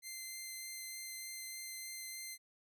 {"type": "tone with vibrato", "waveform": "10% pulse", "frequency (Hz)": 2077, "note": "C7", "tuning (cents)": -13, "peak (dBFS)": -35, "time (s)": [0.02, 2.38], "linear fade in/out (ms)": 50, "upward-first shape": "triangle", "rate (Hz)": 3.3, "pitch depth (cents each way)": 9, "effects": []}